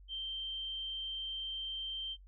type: tone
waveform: sine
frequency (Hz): 3136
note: G7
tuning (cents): 0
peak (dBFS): -37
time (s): 0.08-2.17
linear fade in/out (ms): 50
effects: noise-tail reverb RT60 0.1 s tail -21 dB re dry + added 47 Hz sine -53 dBFS peak until 2.27 s